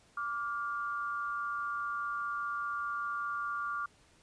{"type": "tone pair together", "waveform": "sine", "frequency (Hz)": [1165, 1409.9], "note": ["D6", "F6"], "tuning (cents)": [-14, 16], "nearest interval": "minor third", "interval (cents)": 330, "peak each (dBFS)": [-35, -37], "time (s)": [0.17, 3.86], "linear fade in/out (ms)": 5, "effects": ["pink hiss -64 dBFS RMS until 4.22 s", "resampled to 22050 Hz"]}